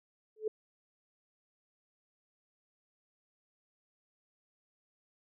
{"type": "tone with exponential growth", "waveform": "sine", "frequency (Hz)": 432.7, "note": "A4", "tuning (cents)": -29, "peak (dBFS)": -26, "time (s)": [0.36, 0.48], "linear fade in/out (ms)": 5, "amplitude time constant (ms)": 25, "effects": []}